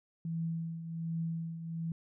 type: tone with tremolo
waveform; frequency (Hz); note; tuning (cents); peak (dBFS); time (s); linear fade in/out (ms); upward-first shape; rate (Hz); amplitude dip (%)
sine; 164.81; E3; 0; -31; 0.25-1.92; 2; triangle; 1.3; 65
effects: none